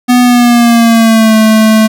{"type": "tone with pitch glide", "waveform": "square", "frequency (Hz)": [246.9, 218.7], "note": ["B3", "A3"], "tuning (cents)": [0, -10], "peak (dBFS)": -4, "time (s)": [0.08, 1.88], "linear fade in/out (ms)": 20, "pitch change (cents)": -210, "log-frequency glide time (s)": [0.22, 1.36], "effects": []}